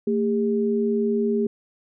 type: tone pair together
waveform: sine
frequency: 225.6 / 405 Hz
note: A3 / G#4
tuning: +44 / -43 cents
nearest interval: minor seventh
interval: 1013 cents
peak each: -22 dBFS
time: 0.07-1.47 s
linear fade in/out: 5 ms
effects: none